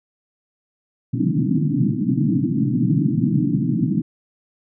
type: band-pass noise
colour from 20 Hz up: pink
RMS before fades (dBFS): -19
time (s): 1.13-4.02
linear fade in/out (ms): 10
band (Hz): 120 to 320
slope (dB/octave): 96
effects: none